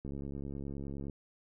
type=click train; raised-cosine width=3 ms; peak=-29 dBFS; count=74; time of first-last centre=0.05-1.097 s; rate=69.7 Hz; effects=none